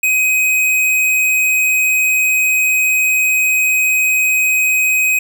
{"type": "tone", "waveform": "square", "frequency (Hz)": 2519, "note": "D#7", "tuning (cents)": 21, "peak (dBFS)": -12, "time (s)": [0.03, 5.19], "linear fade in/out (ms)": 5, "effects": []}